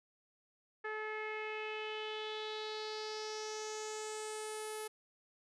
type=tone with low-pass filter sweep; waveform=sawtooth; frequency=431.1 Hz; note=A4; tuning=35 cents flat; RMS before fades=-42 dBFS; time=0.84-4.88 s; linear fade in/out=10 ms; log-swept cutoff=1800 to 11000 Hz; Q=4.1; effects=none